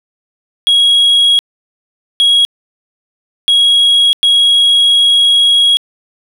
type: tone bursts at uneven times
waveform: sine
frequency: 3309 Hz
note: G#7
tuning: 7 cents flat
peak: -3 dBFS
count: 4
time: 0.67-1.39 / 2.2-2.45 / 3.48-4.13 / 4.23-5.77 s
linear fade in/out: 0 ms
effects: tanh soft clip ceiling -5 dBFS + 7-bit